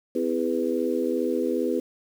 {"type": "harmonic tone with a mistuned harmonic", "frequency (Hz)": 82.41, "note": "E2", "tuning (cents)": 0, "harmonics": [3, 4, 5, 6], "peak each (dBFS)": [-28, -28, -28, -28], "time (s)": [0.15, 1.8], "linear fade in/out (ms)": 5, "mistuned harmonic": 3, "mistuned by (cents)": 52, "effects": ["8-bit"]}